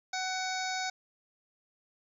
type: harmonic tone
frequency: 748 Hz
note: F#5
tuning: 19 cents sharp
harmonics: 1 / 2 / 3 / 5 / 6 / 7 / 8 / 9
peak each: -35 / -38 / -40 / -42 / -43 / -43 / -44 / -45 dBFS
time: 0.13-0.9 s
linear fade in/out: 5 ms
effects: 11-bit